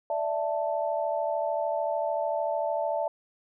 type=chord; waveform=sine; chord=D suspended second; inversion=none; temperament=just; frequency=587.3 / 660.7 / 881 Hz; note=D5 / E5 / A5; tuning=0 / +4 / +2 cents; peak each=-30 / -29 / -32 dBFS; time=0.1-3.08 s; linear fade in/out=2 ms; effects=none